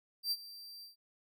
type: tone with ADSR envelope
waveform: 45% pulse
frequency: 4699 Hz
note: D8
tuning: in tune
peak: -29 dBFS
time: 0.23-0.96 s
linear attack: 84 ms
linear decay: 45 ms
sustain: -18 dB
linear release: 130 ms
effects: none

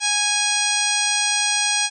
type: harmonic tone with a mistuned harmonic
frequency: 827 Hz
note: G#5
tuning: 8 cents flat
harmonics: 1 / 2 / 3 / 4 / 5 / 6 / 7 / 8 / 10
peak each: -28 / -28 / -25 / -26 / -28 / -28 / -26 / -28 / -25 dBFS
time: 0-1.9 s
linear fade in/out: 50 ms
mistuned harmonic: 7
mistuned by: -16 cents
effects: none

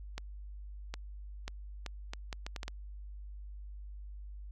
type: accelerating click train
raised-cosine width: 0.2 ms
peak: -22 dBFS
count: 10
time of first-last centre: 0.18-2.681 s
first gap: 760 ms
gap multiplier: 0.71
effects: added 50 Hz sine -43 dBFS peak until 4.51 s

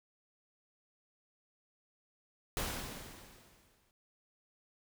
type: noise with exponential decay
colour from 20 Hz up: pink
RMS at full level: -35 dBFS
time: 2.57-3.91 s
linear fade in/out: 1 ms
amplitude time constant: 290 ms
effects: none

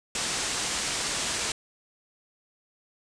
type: low-pass noise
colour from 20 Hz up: white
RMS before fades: -30 dBFS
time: 0.15-1.52 s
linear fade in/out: 2 ms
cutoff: 8800 Hz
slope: 48 dB/octave
effects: none

